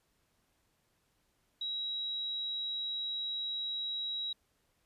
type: tone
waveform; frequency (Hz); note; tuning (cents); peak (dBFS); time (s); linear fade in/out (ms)
sine; 3860; B7; -40; -34; 1.61-4.33; 5
effects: pink hiss -75 dBFS RMS until 4.85 s + resampled to 32000 Hz